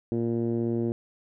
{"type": "tone with low-pass filter", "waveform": "10% pulse", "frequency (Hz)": 116.54, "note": "A#2", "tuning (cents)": 0, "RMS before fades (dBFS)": -27, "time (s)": [0.12, 0.92], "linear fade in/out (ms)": 0, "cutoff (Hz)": 330, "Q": 1.9, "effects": []}